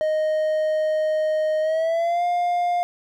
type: tone with pitch glide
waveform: triangle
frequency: 621 to 705.1 Hz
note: D#5 to F5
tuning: -3 to +16 cents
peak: -17 dBFS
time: 0.01-2.83 s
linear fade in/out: 0 ms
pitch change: +219 cents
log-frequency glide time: 1.61-2.24 s
effects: none